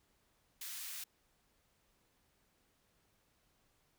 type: high-pass noise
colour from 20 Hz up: white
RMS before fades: -45 dBFS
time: 0.61-1.04 s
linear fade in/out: 5 ms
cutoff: 1600 Hz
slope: 12 dB/octave
effects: pink hiss -75 dBFS RMS until 3.98 s